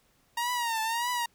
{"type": "tone with vibrato", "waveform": "sawtooth", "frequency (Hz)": 932.3, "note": "A#5", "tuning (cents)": 0, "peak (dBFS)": -24, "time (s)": [0.37, 1.26], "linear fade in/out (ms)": 5, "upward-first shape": "triangle", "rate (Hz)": 1.7, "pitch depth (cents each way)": 110, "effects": ["pink hiss -67 dBFS RMS until 1.34 s"]}